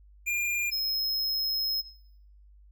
square tone pair in turn, 2404 / 5147 Hz, D7 / E8, +40 / -42 cents, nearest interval octave + minor second, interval 1318 cents, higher second, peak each -27 dBFS, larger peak neither, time 0.26-0.71 / 0.71-1.82 s, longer second, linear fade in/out 20 ms, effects noise-tail reverb RT60 0.7 s tail -17 dB re dry + added 50 Hz sine -52 dBFS peak until 2.71 s

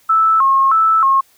sine tone with vibrato, 1192 Hz, D6, 25 cents sharp, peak -9 dBFS, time 0.09-1.21 s, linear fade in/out 10 ms, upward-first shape square, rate 1.6 Hz, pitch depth 170 cents each way, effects white hiss -53 dBFS RMS until 1.37 s

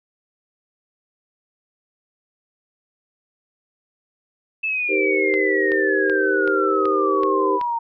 sine exponential sweep, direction down, 2637 to 919 Hz, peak -20 dBFS, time 4.63-7.79 s, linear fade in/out 10 ms
sine chord, C minor seventh, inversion first, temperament just, 314 / 392.4 / 470.9 / 523.3 Hz, Eb4 / G4 / Bb4 / C5, +16 / +2 / +18 / 0 cents, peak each -25 / -20 / -26 / -26 dBFS, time 4.88-7.6 s, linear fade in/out 50 ms
click train, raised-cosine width 0.3 ms, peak -17 dBFS, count 7, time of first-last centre 5.34-7.613 s, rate 2.64 Hz
effects none

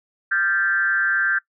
sine tone with frequency modulation, 1568 Hz, G6, in tune, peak -17 dBFS, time 0.31-1.39 s, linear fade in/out 10 ms, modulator 181 Hz, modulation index 0.85, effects noise-tail reverb RT60 0.1 s tail -20 dB re dry

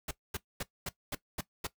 pink noise bursts, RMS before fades -36 dBFS, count 7, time 0.08-1.67 s, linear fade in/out 5 ms, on 30 ms, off 230 ms, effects noise-tail reverb RT60 0.1 s tail -17 dB re dry

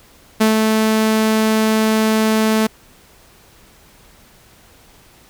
sawtooth tone with ADSR envelope, 218.8 Hz, A3, 9 cents flat, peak -6 dBFS, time 0.4-2.67 s, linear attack 13 ms, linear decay 130 ms, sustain -3 dB, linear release 7 ms, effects pink hiss -48 dBFS RMS until 5.29 s

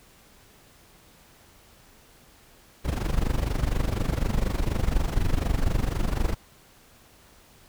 brown noise with amplitude modulation, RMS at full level -21 dBFS, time 2.84-6.35 s, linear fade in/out 20 ms, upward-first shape sine, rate 24.1 Hz, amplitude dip 80%, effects pink hiss -55 dBFS RMS until 7.68 s

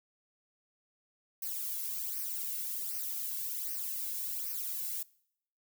violet noise with flanger, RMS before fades -37 dBFS, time 1.42-5.03 s, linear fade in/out 5 ms, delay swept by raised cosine 0.27 to 1.67 ms, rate 1.3 Hz, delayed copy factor -0.8, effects noise-tail reverb RT60 0.7 s tail -23 dB re dry

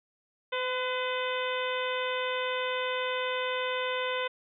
harmonic tone with a mistuned harmonic, 508 Hz, B4, 49 cents sharp, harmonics 1 / 2 / 3 / 4 / 5 / 6 / 7, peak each -32 / -35 / -37 / -38 / -39 / -40 / -40 dBFS, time 0.52-4.28 s, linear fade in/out 10 ms, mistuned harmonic 3, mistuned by -31 cents, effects none

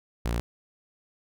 sawtooth tone, 58.3 Hz, A#1, 1 cent sharp, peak -22 dBFS, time 0.25-0.4 s, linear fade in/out 0 ms, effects none

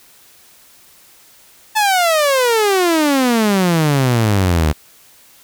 sawtooth exponential sweep, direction down, 880 to 73.42 Hz, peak -8 dBFS, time 1.75-4.73 s, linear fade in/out 20 ms, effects white hiss -47 dBFS RMS until 5.43 s

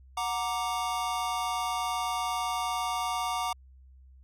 square chord, Gb augmented, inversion none, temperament equal with one note detuned, 734.9 / 932.3 / 1174.7 Hz, Gb5 / Bb5 / D6, -12 / 0 / 0 cents, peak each -34 dBFS, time 0.17-3.53 s, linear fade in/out 5 ms, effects added 65 Hz sine -51 dBFS peak until 4.23 s + low-pass 12000 Hz 12 dB/octave

